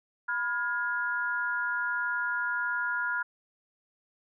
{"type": "chord", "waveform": "sine", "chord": "F diminished", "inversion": "second", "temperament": "equal with one note detuned", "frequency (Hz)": [987.8, 1419.7, 1661.2], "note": ["Cb6", "F6", "Ab6"], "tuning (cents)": [0, 28, 0], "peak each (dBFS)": [-35, -29, -35], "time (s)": [0.28, 3.23], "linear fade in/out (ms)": 10, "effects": []}